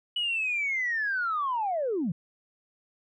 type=linear sweep; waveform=sine; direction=down; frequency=2960 to 146.2 Hz; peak=-25 dBFS; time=0.16-2.12 s; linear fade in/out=5 ms; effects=tanh soft clip ceiling -21 dBFS